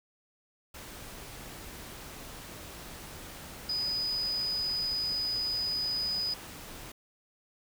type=tone in noise; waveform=sine; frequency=4978 Hz; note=D#8; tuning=in tune; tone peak=-29 dBFS; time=3.69-6.34 s; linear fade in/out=5 ms; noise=pink; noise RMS=-45 dBFS; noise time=0.74-6.92 s; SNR=+13 dB; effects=none